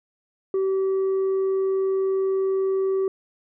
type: tone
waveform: sine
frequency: 384.1 Hz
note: G4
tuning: 35 cents flat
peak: -17 dBFS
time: 0.54-3.08 s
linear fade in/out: 2 ms
effects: tanh soft clip ceiling -19 dBFS